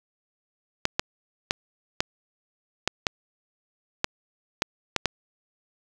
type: clicks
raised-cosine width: 0.2 ms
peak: -4 dBFS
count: 10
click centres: 0.854 / 0.995 / 1.509 / 2.005 / 2.876 / 3.068 / 4.044 / 4.621 / 4.963 / 5.057 s
effects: 7-bit